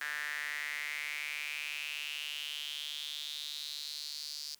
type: tone with high-pass filter sweep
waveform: sawtooth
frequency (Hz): 148.3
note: D3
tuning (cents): +17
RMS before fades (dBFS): -40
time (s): 0.01-4.55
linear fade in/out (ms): 0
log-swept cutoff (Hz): 1700 to 4800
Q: 5.9
effects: white hiss -66 dBFS RMS until 4.59 s